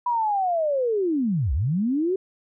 sine linear two-way sweep, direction down then up, 987.8 to 58.4 to 390.3 Hz, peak -20 dBFS, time 0.06-2.16 s, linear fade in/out 5 ms, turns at 1.53 s, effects none

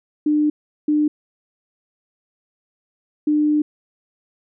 sine tone bursts at uneven times, 300 Hz, D4, 37 cents sharp, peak -14 dBFS, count 3, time 0.26-0.5 / 0.88-1.08 / 3.27-3.62 s, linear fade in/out 5 ms, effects none

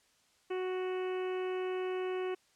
harmonic tone, 370 Hz, F#4, in tune, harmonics 1 / 2 / 3 / 4 / 5 / 6 / 7 / 8, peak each -33 / -45 / -47 / -51 / -52 / -53 / -51 / -54 dBFS, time 0.5-2.35 s, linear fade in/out 10 ms, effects white hiss -69 dBFS RMS until 2.55 s + low-pass 8000 Hz 12 dB/octave

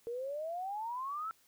sine exponential sweep, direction up, 458.7 to 1347 Hz, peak -36 dBFS, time 0.07-1.31 s, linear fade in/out 0 ms, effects white hiss -68 dBFS RMS until 1.47 s

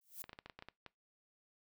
violet noise with exponential growth, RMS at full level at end -42 dBFS, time 0.01-0.22 s, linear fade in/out 2 ms, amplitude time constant 44 ms
clicks, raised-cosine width 0.3 ms, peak -33 dBFS, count 10, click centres 0.241 / 0.294 / 0.331 / 0.389 / 0.46 / 0.498 / 0.59 / 0.624 / 0.686 / 0.863 s
effects noise-tail reverb RT60 0.2 s tail -22 dB re dry

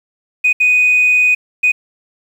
sine tone bursts at uneven times, 2489 Hz, D#7, in tune, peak -7 dBFS, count 3, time 0.44-0.53 / 0.6-1.35 / 1.63-1.72 s, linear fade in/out 10 ms, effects tanh soft clip ceiling -5 dBFS + 7-bit

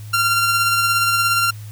sawtooth tone with tremolo, 1380 Hz, F6, 21 cents flat, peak -10 dBFS, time 0.13-1.51 s, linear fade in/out 10 ms, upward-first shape sine, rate 17 Hz, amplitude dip 30%, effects added 106 Hz sine -31 dBFS peak until 1.71 s + white hiss -46 dBFS RMS until 1.71 s

